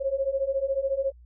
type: beating tone pair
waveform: sine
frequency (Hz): 534 / 548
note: C5 / C#5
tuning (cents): +35 / -20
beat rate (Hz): 14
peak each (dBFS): -28 / -26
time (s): 0-1.12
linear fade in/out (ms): 20
effects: added 60 Hz sine -48 dBFS peak until 1.25 s